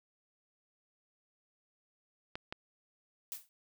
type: clicks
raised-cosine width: 0.3 ms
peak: -23 dBFS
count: 2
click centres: 2.355 / 2.525 s
type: noise with exponential decay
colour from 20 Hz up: blue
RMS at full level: -37 dBFS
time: 3.32-3.49 s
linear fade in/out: 0 ms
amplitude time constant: 36 ms
effects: none